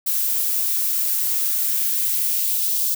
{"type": "noise with high-pass filter sweep", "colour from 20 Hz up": "violet", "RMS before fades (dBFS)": -21, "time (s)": [0.06, 2.95], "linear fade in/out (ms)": 10, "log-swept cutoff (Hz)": [320, 4000], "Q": 1.3, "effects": []}